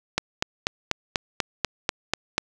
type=click train; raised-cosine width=0.2 ms; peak=-4 dBFS; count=10; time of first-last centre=0.18-2.38 s; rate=4.09 Hz; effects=none